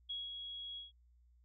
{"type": "tone with ADSR envelope", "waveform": "sine", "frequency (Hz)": 3322, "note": "G#7", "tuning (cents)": 0, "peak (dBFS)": -38, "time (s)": [0.09, 0.92], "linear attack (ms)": 13, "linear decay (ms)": 190, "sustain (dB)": -5, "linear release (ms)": 150, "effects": ["added 60 Hz sine -64 dBFS peak until 1.44 s"]}